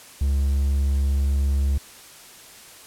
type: tone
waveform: triangle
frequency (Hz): 69.3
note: C#2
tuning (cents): 0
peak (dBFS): -16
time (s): 0.21-1.78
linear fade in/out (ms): 5
effects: white hiss -45 dBFS RMS until 2.86 s + low-pass 12000 Hz 12 dB/octave